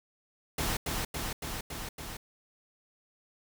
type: noise with echo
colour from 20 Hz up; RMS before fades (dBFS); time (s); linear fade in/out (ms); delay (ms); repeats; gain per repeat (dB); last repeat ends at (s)
pink; -31; 0.58-0.77; 5; 280; 5; -2; 2.17
effects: none